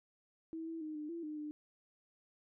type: tone with pitch steps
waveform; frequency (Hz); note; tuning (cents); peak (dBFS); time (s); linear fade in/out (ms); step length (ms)
sine; 324.1 / 327.6 / 309.2 / 301.2 / 336.8 / 304.3 / 300.2; E4 / E4 / D#4 / D4 / E4 / D#4 / D4; -29 / -11 / -11 / +44 / +37 / -38 / +38; -40; 0.53-1.51; 0; 140
effects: none